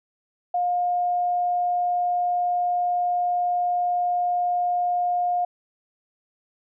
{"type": "tone", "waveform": "sine", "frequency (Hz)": 711, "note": "F5", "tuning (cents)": 31, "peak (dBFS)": -20, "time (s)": [0.54, 5.45], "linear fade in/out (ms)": 5, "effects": []}